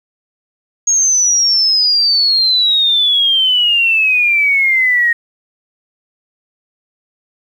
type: exponential sweep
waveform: sine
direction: down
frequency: 6610 to 1864.7 Hz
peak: -9 dBFS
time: 0.87-5.13 s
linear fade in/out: 5 ms
effects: 7-bit